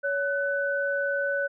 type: tone pair together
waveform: sine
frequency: 562 / 1500.4 Hz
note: C#5 / F#6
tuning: +24 / +24 cents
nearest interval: octave + perfect fourth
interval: 1700 cents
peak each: -27 dBFS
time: 0.03-1.48 s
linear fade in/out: 20 ms
effects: none